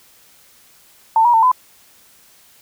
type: tone with pitch steps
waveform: sine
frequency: 894 / 958 / 898 / 1010 Hz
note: A5 / A#5 / A5 / B5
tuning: +27 / +47 / +35 / +39 cents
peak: -9 dBFS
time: 1.16-1.516 s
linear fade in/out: 2 ms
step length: 89 ms
effects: white hiss -50 dBFS RMS until 2.61 s